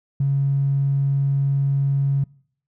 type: tone with tanh clipping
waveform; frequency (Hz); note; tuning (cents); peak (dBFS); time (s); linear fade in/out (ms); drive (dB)
triangle; 138.59; C#3; 0; -16; 0.2-2.24; 5; 2
effects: noise-tail reverb RT60 0.6 s tail -24 dB re dry